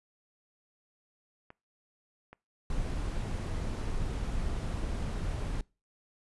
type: clicks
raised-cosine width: 0.5 ms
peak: -33 dBFS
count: 2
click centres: 1.504 / 2.33 s
type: noise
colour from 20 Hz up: brown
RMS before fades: -33 dBFS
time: 2.7-5.61 s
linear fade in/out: 2 ms
effects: noise-tail reverb RT60 0.3 s tail -24 dB re dry + resampled to 24000 Hz